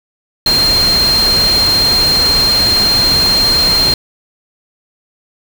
sine tone in noise, 4191 Hz, C8, 2 cents sharp, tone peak -9 dBFS, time 0.46-3.94 s, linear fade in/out 2 ms, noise pink, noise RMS -18 dBFS, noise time 0.46-3.94 s, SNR +6 dB, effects none

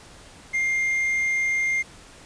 triangle tone with quantisation, 2111 Hz, C7, 15 cents sharp, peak -19 dBFS, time 0.53-1.83 s, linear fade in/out 20 ms, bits 8, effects pink hiss -47 dBFS RMS until 2.25 s + resampled to 22050 Hz

